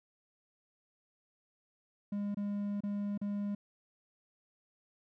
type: tone with dropouts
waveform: triangle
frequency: 203.6 Hz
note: G#3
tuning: 34 cents flat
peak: -31 dBFS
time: 2.12-3.55 s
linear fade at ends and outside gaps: 5 ms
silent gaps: 2.346-2.37 / 2.806-2.835 / 3.177-3.214 s
effects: none